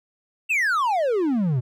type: exponential sweep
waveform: triangle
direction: down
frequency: 2764 to 116.54 Hz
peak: -17 dBFS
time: 0.49-1.61 s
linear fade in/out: 20 ms
effects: none